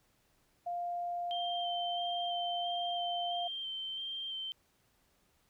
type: tone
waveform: sine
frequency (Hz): 700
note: F5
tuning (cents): +4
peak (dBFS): -34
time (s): 0.66-3.48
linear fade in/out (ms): 10
type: tone with vibrato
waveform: sine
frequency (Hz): 3136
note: G7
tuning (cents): 0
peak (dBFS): -37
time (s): 1.31-4.52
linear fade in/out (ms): 0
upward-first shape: square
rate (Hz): 1.5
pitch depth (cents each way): 15
effects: pink hiss -72 dBFS RMS until 5.49 s